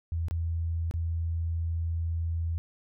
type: tone with dropouts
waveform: sine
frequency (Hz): 83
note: E2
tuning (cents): +12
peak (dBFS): -27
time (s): 0.12-2.58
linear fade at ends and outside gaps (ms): 0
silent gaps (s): 0.284-0.31 / 0.911-0.939
effects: none